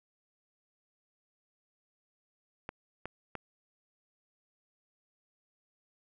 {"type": "clicks", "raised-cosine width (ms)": 0.5, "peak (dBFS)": -23, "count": 3, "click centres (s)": [2.691, 3.056, 3.353], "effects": []}